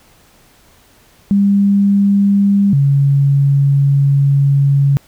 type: tone pair in turn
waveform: sine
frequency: 200 / 139.67 Hz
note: G3 / C#3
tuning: +35 / +13 cents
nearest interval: tritone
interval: 622 cents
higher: first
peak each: -8 dBFS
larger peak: neither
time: 1.31-2.73 / 2.73-4.97 s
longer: second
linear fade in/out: 0 ms
effects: pink hiss -49 dBFS RMS until 5.07 s